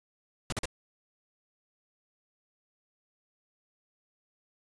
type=noise bursts; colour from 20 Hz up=pink; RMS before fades=-32 dBFS; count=3; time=0.5-0.656 s; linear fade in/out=2 ms; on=24 ms; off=42 ms; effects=resampled to 22050 Hz